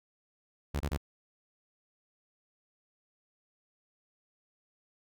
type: tone bursts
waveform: sawtooth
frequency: 72 Hz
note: D2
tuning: 34 cents flat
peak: -26 dBFS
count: 3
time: 0.74-0.975 s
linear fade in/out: 10 ms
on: 63 ms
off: 23 ms
effects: none